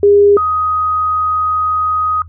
sine tone pair in turn, 406.4 / 1252.8 Hz, G#4 / D#6, -38 / +11 cents, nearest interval octave + perfect fifth, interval 1949 cents, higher second, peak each -5 / -12 dBFS, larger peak first, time 0.03-0.37 / 0.37-2.22 s, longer second, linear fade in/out 2 ms, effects noise-tail reverb RT60 0.1 s tail -18 dB re dry + added 84 Hz sine -32 dBFS peak until 2.28 s

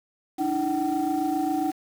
sine tone cluster, 293.6 / 321 / 757 Hz, D4 / E4 / F#5, 0 / -46 / +39 cents, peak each -26 dBFS, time 0.38-1.72 s, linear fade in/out 20 ms, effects tanh soft clip ceiling -17 dBFS + 7-bit

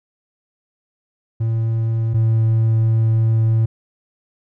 triangle tone pair in turn, 113.1 / 112.12 Hz, A2 / A2, +48 / +33 cents, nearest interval unison, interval 15 cents, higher first, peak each -14 / -10 dBFS, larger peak second, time 1.4-2.14 / 2.14-3.66 s, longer second, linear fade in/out 10 ms, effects tanh soft clip ceiling -6 dBFS

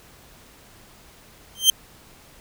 sawtooth tone with exponential growth, 3138 Hz, G7, 1 cent sharp, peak -5 dBFS, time 1.55-1.7 s, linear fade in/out 2 ms, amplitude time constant 31 ms, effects pink hiss -50 dBFS RMS until 2.4 s

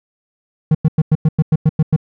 triangle tone bursts, 156.1 Hz, D#3, 6 cents sharp, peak -6 dBFS, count 10, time 0.71-1.963 s, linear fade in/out 5 ms, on 38 ms, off 97 ms, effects none

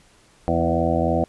harmonic tone with a mistuned harmonic, 83.2 Hz, E2, 17 cents sharp, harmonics 1 / 2 / 3 / 4 / 6 / 7 / 8 / 9, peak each -26 / -26 / -26 / -26 / -26 / -26 / -26 / -26 dBFS, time 0.48-1.24 s, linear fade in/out 0 ms, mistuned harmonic 2, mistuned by +23 cents, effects pink hiss -55 dBFS RMS until 1.28 s + resampled to 24000 Hz

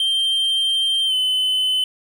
triangle tone with pitch glide, 3154 to 3033 Hz, G7 to F#7, +10 to +42 cents, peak -15 dBFS, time 0-1.84 s, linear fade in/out 2 ms, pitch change -68 cents, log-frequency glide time 1.06-1.14 s, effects none

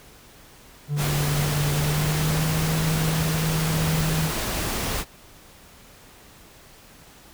triangle tone with pitch glide, 146.3 to 158.62 Hz, D3 to D#3, -6 to +34 cents, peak -20 dBFS, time 0.88-4.31 s, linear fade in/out 50 ms, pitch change +140 cents, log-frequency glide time 1.64-2.58 s
pink noise, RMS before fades -27 dBFS, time 0.96-5.05 s, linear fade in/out 50 ms
effects pink hiss -49 dBFS RMS until 7.33 s

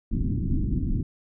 pink low-pass noise, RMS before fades -25 dBFS, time 0.11-1.03 s, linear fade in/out 10 ms, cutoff 310 Hz, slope 48 dB/octave, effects none

